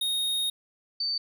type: tone pair in turn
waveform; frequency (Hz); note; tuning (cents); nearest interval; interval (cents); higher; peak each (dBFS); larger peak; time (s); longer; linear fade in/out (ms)
square / sine; 3724 / 4568; A#7 / D8; -2 / -49; major third; 353; second; -26; neither; 0.01-0.5 / 1-1.18; first; 5
effects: none